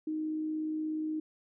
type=tone with amplitude modulation; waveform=sine; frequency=311.1 Hz; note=D#4; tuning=in tune; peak=-30 dBFS; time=0.07-1.2 s; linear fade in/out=5 ms; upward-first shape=sine; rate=56.8 Hz; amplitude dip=25%; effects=none